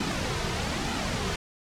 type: noise with flanger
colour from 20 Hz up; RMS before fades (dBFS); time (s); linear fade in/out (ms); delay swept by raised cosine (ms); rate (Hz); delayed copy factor
pink; -29; 0-1.36; 5; 1.8 to 3.7; 1.1; -0.55
effects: low-pass 6000 Hz 12 dB/octave

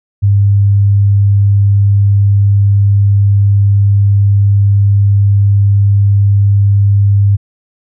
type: tone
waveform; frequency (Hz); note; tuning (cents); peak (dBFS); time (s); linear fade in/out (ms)
sine; 100.5; G2; +44; -5; 0.22-7.37; 20
effects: none

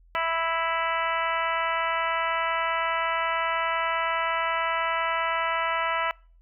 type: harmonic tone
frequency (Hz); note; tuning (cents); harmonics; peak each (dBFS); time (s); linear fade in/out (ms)
329.6; E4; 0; 2 / 3 / 4 / 5 / 6 / 7 / 8 / 9; -31 / -29 / -29 / -36 / -32 / -36 / -38 / -38; 0.15-6.11; 0
effects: noise-tail reverb RT60 0.4 s tail -25 dB re dry + added 42 Hz sine -53 dBFS peak until 6.41 s

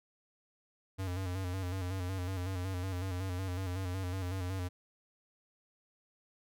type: tone with vibrato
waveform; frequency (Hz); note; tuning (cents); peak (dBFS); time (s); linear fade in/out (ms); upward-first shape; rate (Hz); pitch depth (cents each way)
square; 92.5; F#2; 0; -35; 0.98-4.69; 20; square; 5.4; 54
effects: none

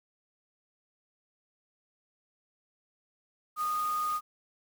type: tone in noise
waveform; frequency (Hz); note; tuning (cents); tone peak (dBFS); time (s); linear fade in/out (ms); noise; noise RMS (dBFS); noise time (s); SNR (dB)
sine; 1232; D#6; -17; -28; 3.56-4.21; 50; white; -45; 3.56-4.21; +14
effects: none

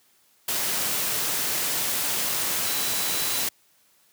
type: tone in noise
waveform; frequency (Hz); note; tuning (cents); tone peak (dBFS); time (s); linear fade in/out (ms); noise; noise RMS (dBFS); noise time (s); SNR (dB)
sine; 3979; B7; +12; -35; 2.65-3.44; 5; white; -26; 0.48-3.49; -12
effects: white hiss -62 dBFS RMS until 4.12 s + high-pass 100 Hz 12 dB/octave

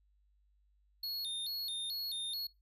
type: tone with vibrato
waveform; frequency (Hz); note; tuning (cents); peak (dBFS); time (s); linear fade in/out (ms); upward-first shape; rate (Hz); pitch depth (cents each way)
square; 3975; B7; +10; -37; 1.03-2.47; 5; square; 2.3; 150
effects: noise-tail reverb RT60 0.2 s tail -20 dB re dry + added 50 Hz sine -68 dBFS peak until 2.61 s

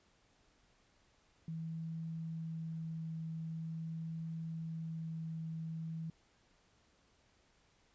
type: tone with vibrato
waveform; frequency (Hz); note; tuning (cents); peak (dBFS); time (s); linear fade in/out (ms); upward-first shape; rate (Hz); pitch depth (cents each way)
sine; 162.1; E3; -29; -39; 1.48-6.1; 2; triangle; 0.44; 8
effects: pink hiss -71 dBFS RMS until 7.94 s + resampled to 16000 Hz

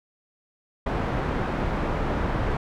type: low-pass noise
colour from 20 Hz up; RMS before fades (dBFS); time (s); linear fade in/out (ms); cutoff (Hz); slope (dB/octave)
pink; -26; 0.86-2.57; 5; 1400; 12
effects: none

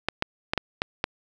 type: clicks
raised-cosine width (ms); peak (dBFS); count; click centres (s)
0.3; -7; 6; 0.086 / 0.224 / 0.535 / 0.577 / 0.819 / 1.041
effects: none

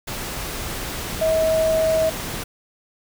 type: tone in noise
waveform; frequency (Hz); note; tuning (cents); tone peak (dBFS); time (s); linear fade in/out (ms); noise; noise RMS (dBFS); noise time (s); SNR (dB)
sine; 640; D#5; +49; -16; 1.21-2.1; 10; pink; -29; 0.07-2.44; +10
effects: none

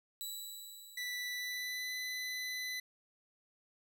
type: tone with exponential decay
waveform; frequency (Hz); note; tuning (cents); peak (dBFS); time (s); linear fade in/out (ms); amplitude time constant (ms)
15% pulse; 3935; B7; -7; -32; 0.21-2.33; 0; 460
type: tone with pitch glide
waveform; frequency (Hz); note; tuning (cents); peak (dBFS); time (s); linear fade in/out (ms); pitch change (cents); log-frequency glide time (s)
25% pulse; 1975.5 to 2005; B6 to B6; 0 to +26; -34; 0.97-2.8; 5; +26; 1.37-1.94
effects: none

